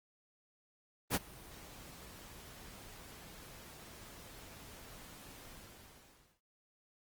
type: noise with ADSR envelope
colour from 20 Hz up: pink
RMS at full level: -29 dBFS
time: 1.1-6.41 s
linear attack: 50 ms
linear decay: 32 ms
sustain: -24 dB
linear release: 970 ms
effects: Opus 24 kbps